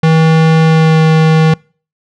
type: tone with pitch glide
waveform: square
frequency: 160.4 to 158.92 Hz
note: E3 to D#3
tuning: -47 to +37 cents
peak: -6 dBFS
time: 0.03-1.54 s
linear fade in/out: 5 ms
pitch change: -16 cents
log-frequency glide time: 0.64-1.01 s
effects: noise-tail reverb RT60 0.4 s tail -26 dB re dry + low-pass 4000 Hz 12 dB/octave